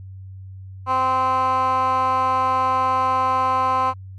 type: tone with band-pass filter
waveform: 15% pulse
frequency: 259.5 Hz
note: C4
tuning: 14 cents flat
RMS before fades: -19 dBFS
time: 0.86-3.94 s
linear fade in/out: 50 ms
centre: 1100 Hz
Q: 4.1
effects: added 95 Hz sine -34 dBFS peak until 4.18 s + MP3 64 kbps